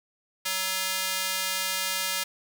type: tone with high-pass filter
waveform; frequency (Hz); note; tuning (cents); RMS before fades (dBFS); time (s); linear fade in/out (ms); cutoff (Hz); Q
square; 188.6; F#3; +33; -29; 0.45-2.24; 10; 2000; 0.54
effects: none